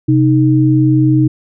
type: tone pair together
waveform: sine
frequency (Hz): 130.2 / 310.7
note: C3 / D#4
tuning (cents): -8 / -2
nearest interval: octave + minor third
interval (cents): 1506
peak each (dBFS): -10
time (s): 0.08-1.28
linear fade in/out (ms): 10
effects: none